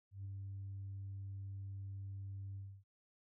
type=tone with ADSR envelope; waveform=sine; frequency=98 Hz; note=G2; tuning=in tune; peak=-40 dBFS; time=0.11-2.84 s; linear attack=140 ms; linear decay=11 ms; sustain=-2 dB; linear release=280 ms; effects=tanh soft clip ceiling -40 dBFS